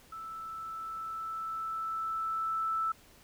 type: tone with level ramp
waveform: sine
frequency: 1319 Hz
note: E6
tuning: 1 cent sharp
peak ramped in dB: -40 to -28 dBFS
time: 0.12-2.92 s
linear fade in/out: 5 ms
effects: pink hiss -59 dBFS RMS until 3.23 s